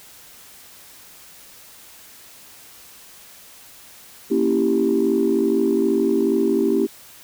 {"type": "chord", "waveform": "sine", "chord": "A# diminished seventh", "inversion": "none", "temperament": "equal", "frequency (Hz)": [233.1, 277.2, 329.6, 392], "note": ["A#3", "C#4", "E4", "G4"], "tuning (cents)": [0, 0, 0, 0], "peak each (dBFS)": [-22, -22, -21, -19], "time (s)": [4.3, 6.87], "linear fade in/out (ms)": 20, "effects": ["tanh soft clip ceiling -8 dBFS", "white hiss -45 dBFS RMS until 7.23 s"]}